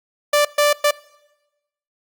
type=tone bursts at uneven times; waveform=sawtooth; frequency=587.3 Hz; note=D5; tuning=in tune; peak=-9 dBFS; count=3; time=0.33-0.45 / 0.58-0.73 / 0.84-0.91 s; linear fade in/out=5 ms; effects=noise-tail reverb RT60 1.0 s tail -22 dB re dry + Opus 48 kbps